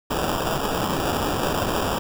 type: noise with sample-and-hold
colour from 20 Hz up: white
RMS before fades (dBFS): -24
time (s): 0.1-1.99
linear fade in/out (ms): 10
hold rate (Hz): 2100
effects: none